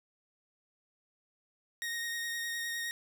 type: tone with vibrato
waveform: sawtooth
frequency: 1864.7 Hz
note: A#6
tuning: in tune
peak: -31 dBFS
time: 1.82-2.91 s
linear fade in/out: 0 ms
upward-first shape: sine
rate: 9.7 Hz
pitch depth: 14 cents each way
effects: 11-bit